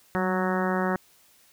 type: harmonic tone with a mistuned harmonic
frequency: 185 Hz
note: F#3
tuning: in tune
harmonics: 1 / 2 / 3 / 4 / 5 / 6 / 7 / 8 / 9 / 10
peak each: -27 / -30 / -32 / -33 / -34 / -35 / -35 / -36 / -37 / -37 dBFS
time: 0.15-0.96 s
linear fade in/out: 0 ms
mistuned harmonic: 1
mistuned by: +29 cents
effects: white hiss -59 dBFS RMS until 1.52 s